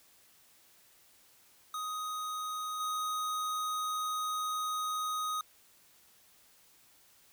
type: tone with level steps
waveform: square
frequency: 1251 Hz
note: D#6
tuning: 9 cents sharp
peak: -36 / -33 dBFS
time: 1.74-5.41 s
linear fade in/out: 2 ms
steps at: 2.8 s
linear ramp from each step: 5 ms
effects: white hiss -63 dBFS RMS until 7.32 s